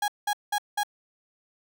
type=tone bursts; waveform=35% pulse; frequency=826 Hz; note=G#5; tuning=10 cents flat; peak=-22 dBFS; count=4; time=0.02-0.834 s; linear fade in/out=5 ms; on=61 ms; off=190 ms; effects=none